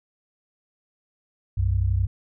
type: tone pair together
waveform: sine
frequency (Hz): 63.7 / 95.44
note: C2 / G2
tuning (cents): -46 / -46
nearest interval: perfect fifth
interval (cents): 700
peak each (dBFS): -23 / -21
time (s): 1.57-2.07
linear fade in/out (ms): 10
effects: none